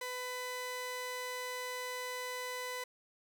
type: tone pair together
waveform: sawtooth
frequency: 500 / 1000 Hz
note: B4 / B5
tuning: +21 / +21 cents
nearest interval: octave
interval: 1200 cents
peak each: -38 / -35 dBFS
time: 0.01-2.84 s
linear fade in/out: 5 ms
effects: none